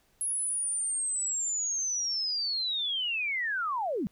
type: linear sweep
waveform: sine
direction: down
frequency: 10630 to 166.6 Hz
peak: -28 dBFS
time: 0.21-4.07 s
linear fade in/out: 0 ms
effects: pink hiss -68 dBFS RMS until 4.11 s